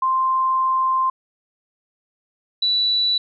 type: tone pair in turn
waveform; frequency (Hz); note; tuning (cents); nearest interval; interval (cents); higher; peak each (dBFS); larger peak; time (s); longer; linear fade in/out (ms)
sine; 1046.5 / 3951; C6 / B7; 0 / 0; octave + major seventh; 2300; second; -16; neither; 0.02-1.1 / 2.62-3.18; first; 5
effects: none